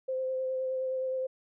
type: tone with vibrato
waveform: sine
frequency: 520 Hz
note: C5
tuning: 11 cents flat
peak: -29 dBFS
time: 0.08-1.27 s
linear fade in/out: 10 ms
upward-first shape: sine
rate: 9.6 Hz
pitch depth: 14 cents each way
effects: none